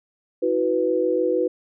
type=chord; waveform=sine; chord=E suspended second; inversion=none; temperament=equal with one note detuned; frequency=323.6 / 370 / 493.9 Hz; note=E4 / F#4 / B4; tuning=-32 / 0 / 0 cents; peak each=-25 / -23 / -21 dBFS; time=0.42-1.48 s; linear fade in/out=10 ms; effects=none